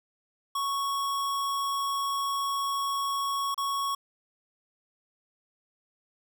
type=tone with dropouts; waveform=square; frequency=1108.7 Hz; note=C#6; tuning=in tune; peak=-28 dBFS; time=0.55-3.95 s; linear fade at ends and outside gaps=5 ms; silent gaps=3.545-3.577 s; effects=none